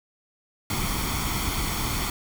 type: noise with comb filter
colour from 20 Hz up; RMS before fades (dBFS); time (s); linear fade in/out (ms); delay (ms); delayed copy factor
pink; -27; 0.7-2.1; 2; 0.9; +0.6
effects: none